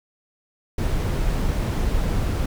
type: noise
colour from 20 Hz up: brown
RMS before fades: -22 dBFS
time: 0.78-2.46 s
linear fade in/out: 5 ms
effects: none